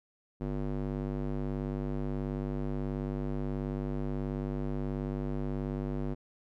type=tone with band-pass filter; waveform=square; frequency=49.26 Hz; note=G1; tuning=9 cents sharp; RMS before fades=-34 dBFS; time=0.4-6.15 s; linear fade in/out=20 ms; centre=270 Hz; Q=0.94; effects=none